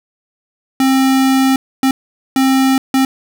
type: tone bursts at uneven times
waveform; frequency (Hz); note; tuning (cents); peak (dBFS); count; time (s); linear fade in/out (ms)
square; 265.4; C4; +25; -10; 4; 0.8-1.56 / 1.83-1.91 / 2.36-2.78 / 2.94-3.05; 2
effects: none